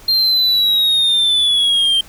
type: linear sweep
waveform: triangle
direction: down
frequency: 4200 to 3136 Hz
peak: -10 dBFS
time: 0.08-2.01 s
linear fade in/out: 5 ms
effects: pink hiss -42 dBFS RMS until 2.08 s